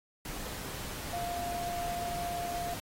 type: tone in noise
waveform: sine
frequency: 698.5 Hz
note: F5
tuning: in tune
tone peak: -34 dBFS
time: 1.13-2.74 s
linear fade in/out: 2 ms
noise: pink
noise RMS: -41 dBFS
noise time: 0.25-2.8 s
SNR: +4 dB
effects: AAC 48 kbps